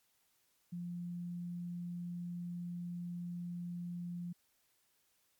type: tone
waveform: sine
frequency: 174.61 Hz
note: F3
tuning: in tune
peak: -39 dBFS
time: 0.72-4.33 s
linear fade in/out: 10 ms
effects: white hiss -75 dBFS RMS until 5.39 s + MP3 96 kbps